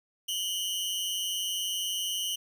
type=tone pair together; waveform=sawtooth; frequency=2900 / 3088 Hz; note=F#7 / G7; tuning=-35 / -27 cents; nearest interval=minor second; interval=108 cents; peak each=-30 / -29 dBFS; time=0.28-2.36 s; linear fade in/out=10 ms; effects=none